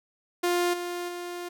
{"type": "tone with level steps", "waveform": "sawtooth", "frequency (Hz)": 351.7, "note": "F4", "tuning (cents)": 12, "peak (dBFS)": [-19, -27, -30], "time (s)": [0.43, 1.49], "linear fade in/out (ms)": 10, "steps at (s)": [0.73, 1.08], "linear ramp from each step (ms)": 10, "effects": []}